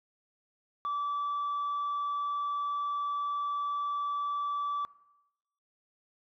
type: tone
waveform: sine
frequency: 1157 Hz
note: D6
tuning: 26 cents flat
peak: -28 dBFS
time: 0.85-4.85 s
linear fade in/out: 0 ms
effects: noise-tail reverb RT60 0.9 s tail -20 dB re dry + tanh soft clip ceiling -28 dBFS